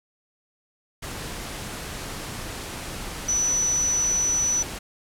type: tone in noise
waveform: sine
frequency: 5950 Hz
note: F#8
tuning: 9 cents sharp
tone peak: -20 dBFS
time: 3.28-4.63 s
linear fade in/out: 10 ms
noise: pink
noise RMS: -34 dBFS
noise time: 1.02-4.79 s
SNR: +11 dB
effects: low-pass 12000 Hz 12 dB/octave